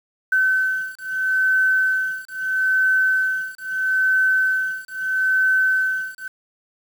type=beating tone pair; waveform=sine; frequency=1526 / 1526.77 Hz; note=G6 / G6; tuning=-47 / -46 cents; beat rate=0.77 Hz; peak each=-20 dBFS; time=0.32-6.28 s; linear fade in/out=5 ms; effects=7-bit